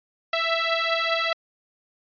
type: beating tone pair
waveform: 10% pulse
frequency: 659.3 / 664.3 Hz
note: E5 / E5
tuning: 0 / +13 cents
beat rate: 5 Hz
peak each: -16 dBFS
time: 0.33-1.33 s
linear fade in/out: 5 ms
effects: resampled to 11025 Hz